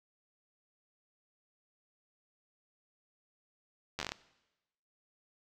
slowing click train, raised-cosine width 0.2 ms, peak -18 dBFS, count 8, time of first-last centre 3.99-4.119 s, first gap 11 ms, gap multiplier 1.17, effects noise-tail reverb RT60 1.0 s tail -19 dB re dry

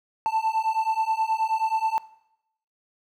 triangle beating tone pair, 880 / 889.4 Hz, A5 / A5, 0 / +18 cents, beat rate 9.4 Hz, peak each -23 dBFS, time 0.26-1.98 s, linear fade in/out 0 ms, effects noise-tail reverb RT60 0.8 s tail -19 dB re dry

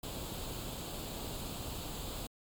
pink noise with comb filter, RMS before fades -41 dBFS, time 0.03-2.27 s, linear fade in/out 5 ms, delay 0.26 ms, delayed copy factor +0.65, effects MP3 96 kbps

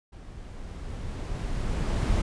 brown noise with level ramp, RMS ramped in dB -44 to -23 dBFS, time 0.12-2.22 s, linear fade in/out 10 ms, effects resampled to 22050 Hz

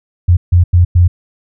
sine tone bursts at uneven times, 88 Hz, F2, 14 cents sharp, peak -4 dBFS, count 4, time 0.28-0.37 / 0.52-0.64 / 0.73-0.85 / 0.95-1.08 s, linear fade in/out 10 ms, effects none

